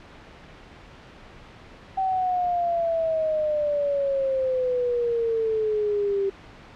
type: exponential sweep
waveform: sine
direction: down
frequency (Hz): 770 to 390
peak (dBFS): -21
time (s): 1.97-6.3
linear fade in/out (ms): 10
effects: pink hiss -46 dBFS RMS until 6.75 s + low-pass 3000 Hz 12 dB/octave